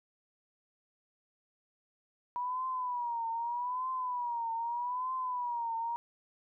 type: tone with vibrato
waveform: sine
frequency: 971 Hz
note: B5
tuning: 30 cents flat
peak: -32 dBFS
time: 2.36-5.96 s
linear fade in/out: 0 ms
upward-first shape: triangle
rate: 0.81 Hz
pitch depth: 120 cents each way
effects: none